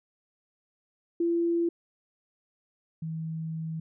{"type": "tone pair in turn", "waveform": "sine", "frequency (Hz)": [339.5, 160.87], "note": ["F4", "E3"], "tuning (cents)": [-49, -42], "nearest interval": "octave + minor second", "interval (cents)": 1293, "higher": "first", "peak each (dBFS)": [-23, -31], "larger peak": "first", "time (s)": [[1.2, 1.69], [3.02, 3.8]], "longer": "second", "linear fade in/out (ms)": 5, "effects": []}